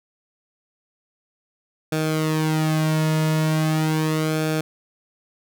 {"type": "tone with flanger", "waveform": "sawtooth", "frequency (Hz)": 156.6, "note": "D#3", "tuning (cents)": 11, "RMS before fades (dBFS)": -21, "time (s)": [1.92, 4.61], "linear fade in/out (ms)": 5, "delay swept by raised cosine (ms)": [1, 2.6], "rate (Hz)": 0.39, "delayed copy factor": -0.7, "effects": []}